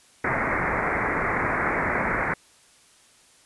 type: low-pass noise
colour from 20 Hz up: white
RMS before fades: -25 dBFS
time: 0.24-2.34 s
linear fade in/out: 5 ms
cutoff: 2200 Hz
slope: 96 dB/octave
effects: white hiss -56 dBFS RMS until 3.45 s + resampled to 24000 Hz